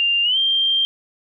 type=tone with pitch glide; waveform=sine; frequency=2794 to 3173 Hz; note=F7 to G7; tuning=0 to +20 cents; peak=-15 dBFS; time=0-0.85 s; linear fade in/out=0 ms; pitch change=+220 cents; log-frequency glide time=0.23-0.38 s; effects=none